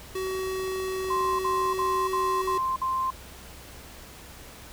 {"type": "tone", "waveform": "square", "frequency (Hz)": 377.2, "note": "F#4", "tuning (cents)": 33, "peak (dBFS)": -29, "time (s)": [0.15, 2.58], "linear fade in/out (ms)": 5}
{"type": "click train", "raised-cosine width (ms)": 1, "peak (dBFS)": -31, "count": 40, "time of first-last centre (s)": [0.27, 1.862], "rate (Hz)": 24.5}
{"type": "tone bursts", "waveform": "sine", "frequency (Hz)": 1046.5, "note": "C6", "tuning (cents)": 0, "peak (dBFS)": -24, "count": 6, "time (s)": [1.1, 3.105], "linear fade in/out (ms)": 5, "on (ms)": 290, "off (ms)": 53}
{"effects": ["added 64 Hz sine -49 dBFS peak until 4.72 s", "pink hiss -46 dBFS RMS until 4.72 s"]}